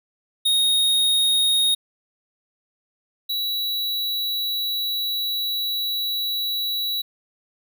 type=tone pair in turn; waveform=square; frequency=3729 / 3920 Hz; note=A#7 / B7; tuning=0 / -14 cents; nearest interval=minor second; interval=86 cents; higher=second; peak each=-17 / -23 dBFS; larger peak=first; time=0.45-1.75 / 3.29-7.02 s; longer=second; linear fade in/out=10 ms; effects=none